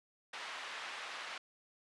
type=band-pass noise; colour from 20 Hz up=pink; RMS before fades=-45 dBFS; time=0.33-1.38 s; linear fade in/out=5 ms; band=1100 to 3300 Hz; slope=12 dB/octave; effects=resampled to 24000 Hz